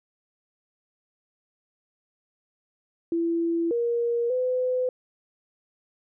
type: tone with pitch steps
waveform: sine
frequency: 335.4 / 471.7 / 506 Hz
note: E4 / A#4 / B4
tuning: +30 / +20 / +42 cents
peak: -22 dBFS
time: 3.12-4.89 s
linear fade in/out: 2 ms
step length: 590 ms
effects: none